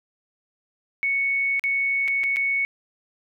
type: tone with dropouts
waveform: sine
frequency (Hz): 2217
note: C#7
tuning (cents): 0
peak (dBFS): -20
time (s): 1.03-2.65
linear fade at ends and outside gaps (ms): 0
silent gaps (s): 1.595-1.639 / 2.078-2.082 / 2.235-2.239 / 2.361-2.368
effects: none